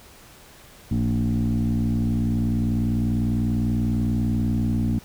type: tone with frequency modulation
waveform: sine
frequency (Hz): 160.4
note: E3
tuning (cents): -47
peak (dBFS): -18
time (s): 0.91-4.99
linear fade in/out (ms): 5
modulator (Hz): 60.2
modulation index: 1.8
effects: tanh soft clip ceiling -16 dBFS + pink hiss -48 dBFS RMS until 5.04 s